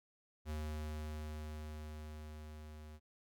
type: tone with level ramp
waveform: square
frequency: 76.5 Hz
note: D#2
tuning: 29 cents flat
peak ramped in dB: -39 to -51 dBFS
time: 0.45-3 s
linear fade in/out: 50 ms
effects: none